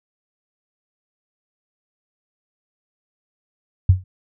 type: tone with exponential decay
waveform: sine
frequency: 92.5 Hz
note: F#2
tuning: in tune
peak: -5 dBFS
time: 3.89-4.04 s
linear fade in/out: 5 ms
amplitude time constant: 32 ms
effects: none